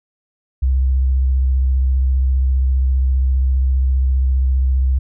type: tone with vibrato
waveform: sine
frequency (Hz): 65.3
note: C2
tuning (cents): -3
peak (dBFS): -12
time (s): 0.62-4.99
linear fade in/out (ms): 10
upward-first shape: sine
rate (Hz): 15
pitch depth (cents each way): 34
effects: none